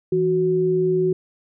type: tone pair together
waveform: sine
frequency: 164.82 / 370 Hz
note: E3 / F#4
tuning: 0 / 0 cents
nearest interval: octave + major second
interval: 1400 cents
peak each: -24 / -17 dBFS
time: 0.12-1.13 s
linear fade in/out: 5 ms
effects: none